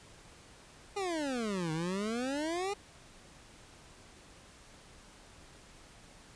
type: exponential two-way sweep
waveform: 25% pulse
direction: down then up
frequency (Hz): 415.3 to 154.2 to 415.3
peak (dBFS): -29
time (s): 0.96-2.74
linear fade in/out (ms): 10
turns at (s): 1.72
effects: pink hiss -56 dBFS RMS until 6.35 s + resampled to 22050 Hz